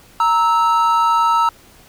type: tone pair together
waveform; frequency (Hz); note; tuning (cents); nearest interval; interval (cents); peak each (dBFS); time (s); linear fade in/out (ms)
triangle; 930 / 1307.8; A#5 / E6; -4 / -14; tritone; 590; -13; 0.2-1.49; 2
effects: pink hiss -47 dBFS RMS until 1.88 s